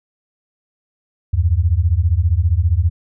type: beating tone pair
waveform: sine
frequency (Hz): 77.78 / 92.78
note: D#2 / F#2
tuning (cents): 0 / +5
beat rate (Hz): 15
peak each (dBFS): -15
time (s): 1.33-2.9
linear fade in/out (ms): 10
effects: none